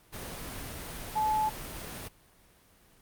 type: tone in noise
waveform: sine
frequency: 862 Hz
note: A5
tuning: 36 cents flat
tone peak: -25 dBFS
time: 1.15-1.5 s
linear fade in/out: 20 ms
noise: pink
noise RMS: -40 dBFS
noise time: 0.12-2.09 s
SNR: +12 dB
effects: pink hiss -61 dBFS RMS until 3.01 s + Opus 32 kbps